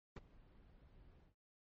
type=noise with ADSR envelope; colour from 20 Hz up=brown; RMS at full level=-41 dBFS; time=0.16-1.35 s; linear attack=8 ms; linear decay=24 ms; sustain=-23 dB; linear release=120 ms; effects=low-pass 4000 Hz 12 dB/octave + MP3 32 kbps